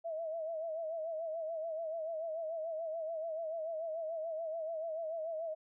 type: tone with vibrato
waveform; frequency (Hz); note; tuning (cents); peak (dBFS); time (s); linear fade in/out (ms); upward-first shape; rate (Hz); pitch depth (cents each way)
sine; 647; E5; -32; -36; 0.04-5.55; 20; sine; 6.9; 70
effects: none